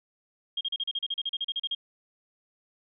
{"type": "tone bursts", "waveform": "sine", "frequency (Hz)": 3234, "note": "G#7", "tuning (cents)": -47, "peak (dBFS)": -27, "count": 16, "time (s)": [0.57, 1.749], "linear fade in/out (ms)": 5, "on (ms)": 39, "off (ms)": 37, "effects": []}